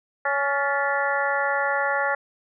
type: harmonic tone with a mistuned harmonic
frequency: 279.9 Hz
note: C#4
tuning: 17 cents sharp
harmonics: 2 / 3 / 4 / 5 / 6 / 7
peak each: -27 / -27 / -31 / -27 / -27 / -32 dBFS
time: 0.25-2.15 s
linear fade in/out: 5 ms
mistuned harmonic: 6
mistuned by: +65 cents
effects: none